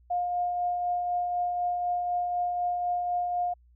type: tone with tremolo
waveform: sine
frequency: 710 Hz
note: F5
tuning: 28 cents sharp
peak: -24 dBFS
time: 0.1-3.54 s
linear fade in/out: 10 ms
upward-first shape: triangle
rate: 4 Hz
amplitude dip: 35%
effects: added 60 Hz sine -56 dBFS peak until 3.75 s